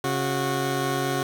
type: tone pair together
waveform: 15% pulse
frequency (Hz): 137.2 / 366.7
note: C#3 / F#4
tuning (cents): -17 / -15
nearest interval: octave + perfect fourth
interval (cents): 1702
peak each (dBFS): -20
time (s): 0.04-1.23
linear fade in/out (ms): 2
effects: none